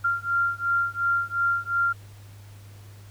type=beating tone pair; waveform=sine; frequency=1386 / 1388.8 Hz; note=F6 / F6; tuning=-14 / -10 cents; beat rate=2.8 Hz; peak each=-25 / -25 dBFS; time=0.04-1.93 s; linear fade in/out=10 ms; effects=added 101 Hz sine -43 dBFS peak until 3.1 s + pink hiss -54 dBFS RMS until 3.1 s